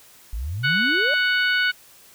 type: exponential sweep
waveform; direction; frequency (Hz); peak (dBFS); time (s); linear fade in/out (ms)
sine; up; 49 to 620; -25; 0.33-1.14; 0
type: harmonic tone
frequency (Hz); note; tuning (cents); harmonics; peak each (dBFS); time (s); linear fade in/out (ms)
740; F#5; 0; 2 / 3 / 4 / 5 / 6; -19 / -27 / -26 / -33 / -32; 0.63-1.72; 20
effects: white hiss -50 dBFS RMS until 2.14 s